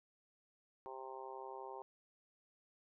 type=harmonic tone; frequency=131.7 Hz; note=C3; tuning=12 cents sharp; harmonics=3 / 4 / 5 / 6 / 7 / 8; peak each=-51 / -54 / -58 / -52 / -51 / -56 dBFS; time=0.86-1.82 s; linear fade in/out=0 ms; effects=none